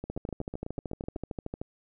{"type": "two click trains", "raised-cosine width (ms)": 2, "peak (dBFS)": [-23, -21], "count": [10, 21], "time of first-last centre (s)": [[0.04, 1.164], [0.1, 1.615]], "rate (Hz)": [8.01, 13.2], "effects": []}